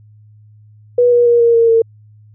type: tone with pitch steps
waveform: sine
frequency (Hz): 487.4 / 480.7 / 474.1 / 467.5 / 461.1 / 454.8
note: B4 / B4 / A#4 / A#4 / A#4 / A#4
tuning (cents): -23 / -47 / +29 / +5 / -19 / -43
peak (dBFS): -7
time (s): 0.98-1.82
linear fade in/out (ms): 5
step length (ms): 140
effects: added 106 Hz sine -41 dBFS peak until 2.34 s